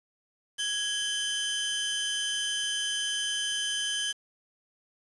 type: tone pair together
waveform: sawtooth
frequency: 1661.2 / 3070 Hz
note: G#6 / G7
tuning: 0 / -37 cents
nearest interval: major seventh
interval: 1063 cents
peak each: -31 / -26 dBFS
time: 0.58-4.13 s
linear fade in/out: 20 ms
effects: resampled to 24000 Hz + 8-bit